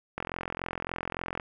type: click train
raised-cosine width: 0.5 ms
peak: -17 dBFS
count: 54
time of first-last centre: 0.18-1.398 s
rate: 43.5 Hz
effects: none